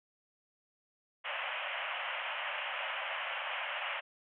white band-pass noise, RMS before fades -38 dBFS, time 1.24-4.01 s, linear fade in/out 20 ms, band 540 to 3100 Hz, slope 96 dB/octave, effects none

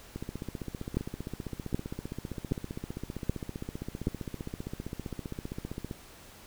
two click trains, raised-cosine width 3 ms, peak -23 / -14 dBFS, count 89 / 5, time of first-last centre 0.16-5.912 / 0.97-4.071 s, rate 15.3 / 1.29 Hz, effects pink hiss -52 dBFS RMS until 6.46 s

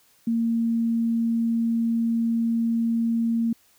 sine tone, 230 Hz, A#3, 23 cents flat, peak -20 dBFS, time 0.27-3.53 s, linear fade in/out 5 ms, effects white hiss -60 dBFS RMS until 3.78 s

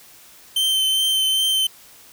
45% pulse tone with vibrato, 3100 Hz, G7, 20 cents flat, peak -17 dBFS, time 0.56-1.67 s, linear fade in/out 5 ms, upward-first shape triangle, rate 2.5 Hz, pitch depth 18 cents each way, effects white hiss -47 dBFS RMS until 2.12 s

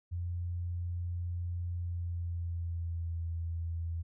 sine tone with pitch glide, 87.31 to 83.51 Hz, F2 to E2, 0 to +23 cents, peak -33 dBFS, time 0.11-4.03 s, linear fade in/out 20 ms, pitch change -77 cents, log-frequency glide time 1.73-3.21 s, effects none

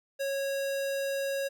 square tone, 550 Hz, C#5, 14 cents flat, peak -30 dBFS, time 0.19-1.49 s, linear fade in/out 20 ms, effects none

